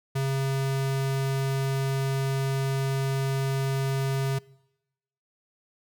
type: tone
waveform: square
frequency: 135.4 Hz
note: C#3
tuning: 40 cents flat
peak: -25 dBFS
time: 0.15-4.39 s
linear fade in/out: 10 ms
effects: noise-tail reverb RT60 0.9 s tail -23 dB re dry